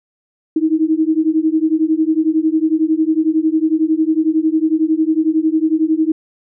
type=beating tone pair; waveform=sine; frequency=311.1 / 322.1 Hz; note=D#4 / E4; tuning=0 / -40 cents; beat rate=11 Hz; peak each=-15 dBFS; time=0.56-6.12 s; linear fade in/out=5 ms; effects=none